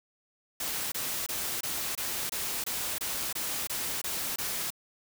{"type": "noise bursts", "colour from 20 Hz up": "white", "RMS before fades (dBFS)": -33, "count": 12, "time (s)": [0.6, 4.704], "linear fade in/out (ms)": 5, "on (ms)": 320, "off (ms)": 24, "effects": []}